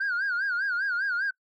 sine tone with vibrato, 1516 Hz, F#6, 42 cents sharp, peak -23 dBFS, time 0-1.31 s, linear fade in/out 10 ms, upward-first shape sine, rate 5 Hz, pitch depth 140 cents each way, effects noise-tail reverb RT60 0.1 s tail -26 dB re dry + tanh soft clip ceiling -23 dBFS

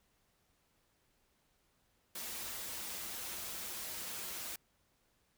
white noise with comb filter, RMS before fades -43 dBFS, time 2.15-4.56 s, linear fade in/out 5 ms, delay 7 ms, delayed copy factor -0.5, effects pink hiss -75 dBFS RMS until 5.37 s

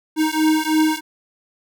square beating tone pair, 311.1 / 314.2 Hz, D#4 / D#4, 0 / +17 cents, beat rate 3.1 Hz, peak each -19 dBFS, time 0.16-1.01 s, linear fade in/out 50 ms, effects none

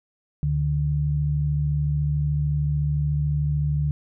sine tone pair together, 73.65 / 147.3 Hz, D2 / D3, +6 / +6 cents, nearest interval octave, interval 1200 cents, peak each -26 / -21 dBFS, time 0.43-3.91 s, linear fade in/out 0 ms, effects none

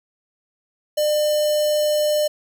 square tone with notch filter, 601 Hz, D5, 40 cents sharp, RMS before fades -19 dBFS, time 0.97-2.28 s, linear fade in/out 10 ms, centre 1700 Hz, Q 1.2, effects none

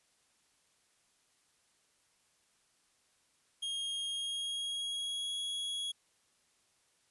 45% pulse tone with pitch glide, 3249 to 3331 Hz, G#7 to G#7, -39 to +4 cents, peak -35 dBFS, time 3.62-5.92 s, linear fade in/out 10 ms, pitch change +43 cents, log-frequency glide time 4.08-5.35 s, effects white hiss -72 dBFS RMS until 7.1 s + resampled to 24000 Hz

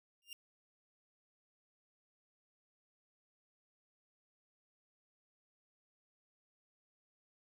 sawtooth tone with exponential growth, 2801 Hz, F7, 4 cents sharp, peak -39 dBFS, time 0.22-0.33 s, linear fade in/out 1 ms, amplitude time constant 22 ms, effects none

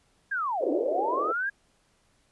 sine linear two-way sweep, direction down then up, 1659 to 265.1 to 1659 Hz, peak -26 dBFS, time 0.31-1.5 s, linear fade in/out 10 ms, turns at 0.71 s
white band-pass noise, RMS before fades -30 dBFS, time 0.6-1.33 s, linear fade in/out 20 ms, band 330 to 610 Hz, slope 48 dB/octave
effects pink hiss -67 dBFS RMS until 2.31 s + resampled to 24000 Hz

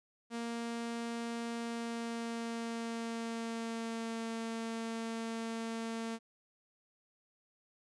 sawtooth tone with pitch glide, 233.1 to 227.3 Hz, A#3 to A#3, 0 to -43 cents, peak -33 dBFS, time 0.3-6.19 s, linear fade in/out 50 ms, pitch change -43 cents, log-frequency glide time 1.56-4.26 s, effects resampled to 22050 Hz

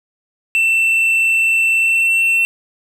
triangle tone with pitch glide, 2679 to 2699 Hz, E7 to E7, +27 to +40 cents, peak -10 dBFS, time 0.55-2.45 s, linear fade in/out 0 ms, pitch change +13 cents, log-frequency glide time 1.77-2.11 s, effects none

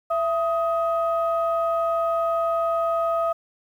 sine tone pair together, 666.8 / 1256 Hz, E5 / D#6, +20 / +16 cents, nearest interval major seventh, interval 1096 cents, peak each -21 / -24 dBFS, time 0.1-3.33 s, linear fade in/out 10 ms, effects tanh soft clip ceiling -13 dBFS + 9-bit

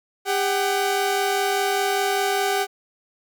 sawtooth tone pair together, 400.5 / 756 Hz, G4 / F#5, +37 / +37 cents, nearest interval major seventh, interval 1100 cents, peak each -19 dBFS, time 0.25-2.67 s, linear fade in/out 50 ms, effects none

